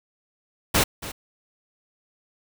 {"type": "noise with echo", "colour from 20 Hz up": "pink", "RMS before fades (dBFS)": -19, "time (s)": [0.74, 0.84], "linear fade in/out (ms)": 10, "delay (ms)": 280, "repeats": 1, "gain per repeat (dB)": -15, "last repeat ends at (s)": 1.12, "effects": []}